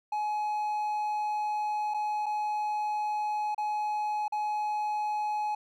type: tone with dropouts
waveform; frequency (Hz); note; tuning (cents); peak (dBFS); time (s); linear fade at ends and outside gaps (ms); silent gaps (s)
triangle; 844; G#5; +28; -26; 0.12-5.55; 5; 1.939-1.943 / 2.26-2.263 / 3.547-3.579 / 4.281-4.322
effects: none